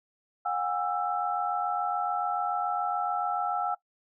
sine tone cluster, 722 / 809 / 1327 Hz, F#5 / G#5 / E6, -43 / -46 / +11 cents, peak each -31 dBFS, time 0.45-3.75 s, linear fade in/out 10 ms, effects noise-tail reverb RT60 0.1 s tail -20 dB re dry

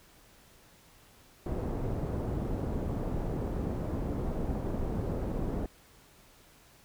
pink low-pass noise, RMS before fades -33 dBFS, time 1.46-5.66 s, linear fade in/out 2 ms, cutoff 530 Hz, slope 12 dB/octave, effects pink hiss -59 dBFS RMS until 6.84 s

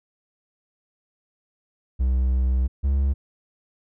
triangle tone pair in turn, 63.8 / 68.64 Hz, C2 / C#2, -43 / -16 cents, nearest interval minor second, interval 127 cents, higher second, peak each -16 dBFS, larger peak neither, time 1.99-2.68 / 2.83-3.14 s, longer first, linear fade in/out 20 ms, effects none

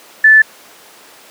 sine tone, 1750 Hz, A6, 10 cents flat, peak -3 dBFS, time 0.24-0.42 s, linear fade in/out 5 ms, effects pink hiss -40 dBFS RMS until 1.3 s + high-pass 400 Hz 12 dB/octave

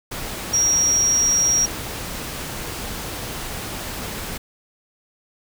sine tone in noise, 5660 Hz, F8, 22 cents sharp, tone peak -15 dBFS, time 0.53-1.66 s, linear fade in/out 10 ms, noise pink, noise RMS -30 dBFS, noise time 0.11-4.38 s, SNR +12 dB, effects none

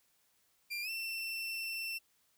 30% pulse tone with pitch glide, 2382 to 2689 Hz, D7 to E7, +24 to +34 cents, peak -34 dBFS, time 0.7-1.99 s, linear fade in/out 20 ms, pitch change +210 cents, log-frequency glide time 0.82-0.9 s, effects white hiss -73 dBFS RMS until 2.37 s

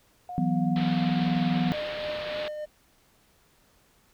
sine tone with vibrato, 717 Hz, F5, 45 cents sharp, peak -34 dBFS, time 0.29-1.73 s, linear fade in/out 2 ms, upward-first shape triangle, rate 2.4 Hz, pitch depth 16 cents each way
sine chord, E suspended second, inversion none, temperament equal, 164.81 / 185 / 246.9 Hz, E3 / F#3 / B3, 0 / 0 / 0 cents, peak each -27 dBFS, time 0.38-1.72 s, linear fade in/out 0 ms
white low-pass noise, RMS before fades -38 dBFS, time 0.76-2.48 s, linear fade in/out 0 ms, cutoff 4100 Hz, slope 48 dB/octave
triangle tone with tremolo, 605 Hz, D#5, 49 cents flat, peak -27 dBFS, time 1.72-2.66 s, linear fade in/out 20 ms, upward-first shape triangle, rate 3.3 Hz, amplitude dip 45%
effects pink hiss -63 dBFS RMS until 4.13 s

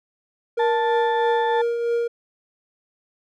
triangle tone with tremolo, 470.1 Hz, A#4, 15 cents sharp, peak -16 dBFS, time 0.57-2.08 s, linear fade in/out 10 ms, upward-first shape triangle, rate 3.1 Hz, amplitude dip 45%
harmonic tone, 880 Hz, A5, in tune, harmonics 1 / 2 / 4, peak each -21 / -29 / -37 dBFS, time 0.59-1.62 s, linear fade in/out 10 ms
effects none

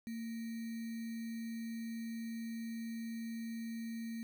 sine tone with sample-and-hold, 227.8 Hz, A#3, 40 cents flat, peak -39 dBFS, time 0.07-4.23 s, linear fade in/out 0 ms, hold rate 2100 Hz, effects none

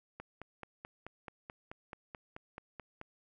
click train, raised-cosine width 0.5 ms, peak -29 dBFS, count 14, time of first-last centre 0.2-3.014 s, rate 4.62 Hz, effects none

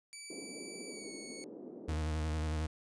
5% pulse tone with pitch glide, 2308 to 2218 Hz, D7 to C#7, -31 to 0 cents, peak -35 dBFS, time 0.13-1.44 s, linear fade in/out 0 ms, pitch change -69 cents, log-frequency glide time 0.87-1.11 s
white band-pass noise, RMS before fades -48 dBFS, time 0.3-1.94 s, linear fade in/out 5 ms, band 240 to 410 Hz, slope 24 dB/octave
40% pulse tone with vibrato, 77.78 Hz, D#2, in tune, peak -32 dBFS, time 1.88-2.67 s, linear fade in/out 10 ms, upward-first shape square, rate 11 Hz, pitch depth 34 cents each way
effects resampled to 22050 Hz

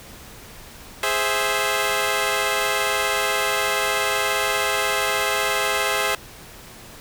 10% pulse chord, Ab augmented, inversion none, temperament equal, 415.3 / 523.3 / 659.3 Hz, Ab4 / C5 / E5, 0 / 0 / 0 cents, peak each -16 dBFS, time 1.03-6.15 s, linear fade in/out 2 ms, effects pink hiss -42 dBFS RMS until 7 s

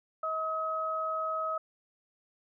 sine tone pair together, 637 / 1274 Hz, D#5 / D#6, +41 / +41 cents, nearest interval octave, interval 1200 cents, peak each -35 / -31 dBFS, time 0.23-1.58 s, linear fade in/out 5 ms, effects none

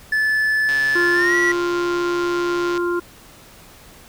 triangle tone with pitch glide, 1738 to 1939.6 Hz, A6 to B6, -22 to -32 cents, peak -14 dBFS, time 0.12-1.52 s, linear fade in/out 5 ms, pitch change +190 cents, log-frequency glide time 1.14-1.36 s
click train, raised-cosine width 0.2 ms, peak -14 dBFS, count 291, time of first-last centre 0.69-2.776 s, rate 139 Hz
harmonic tone, 349.2 Hz, F4, in tune, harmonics 1 / 3 / 4, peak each -19 / -28 / -27 dBFS, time 0.95-3 s, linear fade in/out 10 ms
effects pink hiss -45 dBFS RMS until 4.08 s

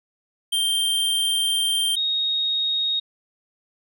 square / sine tone pair in turn, 3162 / 3743 Hz, G7 / A#7, +14 / +6 cents, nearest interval minor third, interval 292 cents, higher second, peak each -20 dBFS, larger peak neither, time 0.52-1.96 / 1.96-3 s, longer first, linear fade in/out 10 ms, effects none

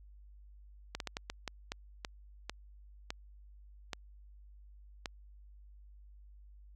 slowing click train, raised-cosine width 0.2 ms, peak -20 dBFS, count 12, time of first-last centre 0.95-5.058 s, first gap 52 ms, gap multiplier 1.36, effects added 50 Hz sine -53 dBFS peak until 6.75 s

